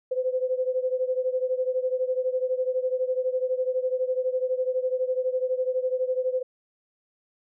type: beating tone pair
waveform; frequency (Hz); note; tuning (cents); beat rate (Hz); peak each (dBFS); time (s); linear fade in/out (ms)
sine; 508 / 520; B4 / C5; +49 / -11; 12; -25 / -28; 0.11-6.43; 10
effects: none